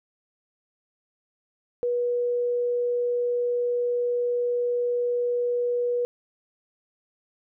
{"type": "tone", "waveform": "sine", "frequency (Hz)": 485, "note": "B4", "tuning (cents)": -31, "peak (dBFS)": -22, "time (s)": [1.83, 6.05], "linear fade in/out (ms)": 0, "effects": []}